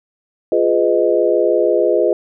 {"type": "chord", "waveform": "sine", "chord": "F half-diminished seventh", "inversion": "none", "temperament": "equal with one note detuned", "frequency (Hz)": [349.2, 415.3, 501.1, 622.3], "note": ["F4", "Ab4", "Cb5", "Eb5"], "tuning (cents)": [0, 0, 25, 0], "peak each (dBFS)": -17, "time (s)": [0.52, 2.13], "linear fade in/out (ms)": 2, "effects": []}